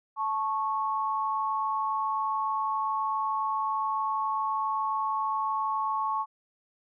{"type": "tone pair together", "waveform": "sine", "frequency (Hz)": [874.7, 1102], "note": ["A5", "C#6"], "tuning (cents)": [-10, -11], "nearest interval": "major third", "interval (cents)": 399, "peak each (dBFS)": [-30, -28], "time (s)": [0.16, 6.26], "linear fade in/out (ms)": 50, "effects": []}